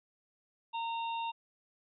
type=harmonic tone; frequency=920 Hz; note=A#5; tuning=23 cents flat; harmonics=1 / 3 / 4; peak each=-34 / -44 / -46 dBFS; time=0.73-1.32 s; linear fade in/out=20 ms; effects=none